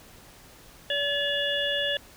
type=harmonic tone; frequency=572 Hz; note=D5; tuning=46 cents flat; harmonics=1 / 3 / 5 / 6; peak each=-30 / -30 / -30 / -30 dBFS; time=0.9-1.97 s; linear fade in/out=2 ms; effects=pink hiss -51 dBFS RMS until 2.16 s